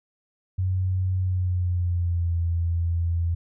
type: tone with pitch glide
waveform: sine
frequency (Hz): 92.9 to 84.7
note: F#2 to E2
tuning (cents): +7 to +48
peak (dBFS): -21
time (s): 0.58-3.35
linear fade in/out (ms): 10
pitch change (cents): -159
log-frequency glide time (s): 1.19-2.36
effects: none